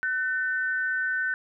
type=tone pair together; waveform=sine; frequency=1511.1 / 1797 Hz; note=F#6 / A6; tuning=+36 / +36 cents; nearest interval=minor third; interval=300 cents; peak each=-25 / -32 dBFS; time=0.03-1.34 s; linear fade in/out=0 ms; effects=none